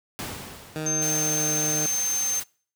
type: noise with exponential decay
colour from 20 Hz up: pink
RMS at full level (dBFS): -31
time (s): 0.19-1.53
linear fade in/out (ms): 0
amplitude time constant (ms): 290
type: tone with pitch glide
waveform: 15% pulse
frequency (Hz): 155.56 to 153.24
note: D#3 to D#3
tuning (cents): 0 to -26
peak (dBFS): -22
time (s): 0.76-1.86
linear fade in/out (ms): 0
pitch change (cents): -26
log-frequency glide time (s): 0.91-1.47
type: tone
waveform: sine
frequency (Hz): 6300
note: G8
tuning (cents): +8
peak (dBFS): -23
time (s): 0.86-2.4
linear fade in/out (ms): 5
type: noise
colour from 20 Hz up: white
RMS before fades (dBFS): -33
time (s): 1.01-2.44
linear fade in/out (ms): 20
effects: noise-tail reverb RT60 0.5 s tail -26 dB re dry + high-pass 60 Hz 12 dB/octave